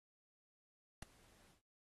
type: noise with ADSR envelope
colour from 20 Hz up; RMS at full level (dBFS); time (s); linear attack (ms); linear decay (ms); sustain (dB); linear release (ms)
pink; -45; 1.02-1.62; 5; 9; -24; 130
effects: AAC 32 kbps